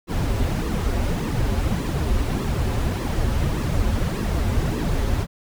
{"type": "noise with flanger", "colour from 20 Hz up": "brown", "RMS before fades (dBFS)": -22, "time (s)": [0.07, 5.27], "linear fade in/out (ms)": 50, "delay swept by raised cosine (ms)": [1.3, 6.6], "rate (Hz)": 1.7, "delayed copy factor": -0.65, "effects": []}